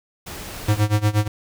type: noise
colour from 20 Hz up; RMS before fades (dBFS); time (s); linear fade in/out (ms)
pink; -34; 0.26-0.81; 10
type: tone with tremolo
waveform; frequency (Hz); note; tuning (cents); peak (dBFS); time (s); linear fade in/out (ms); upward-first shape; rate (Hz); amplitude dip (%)
square; 105.3; G#2; +24; -14; 0.68-1.28; 5; sine; 8.4; 90
effects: none